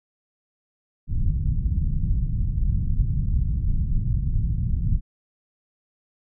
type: low-pass noise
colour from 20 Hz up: pink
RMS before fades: -22 dBFS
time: 1.07-5.01 s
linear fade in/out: 50 ms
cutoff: 150 Hz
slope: 24 dB/octave
effects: none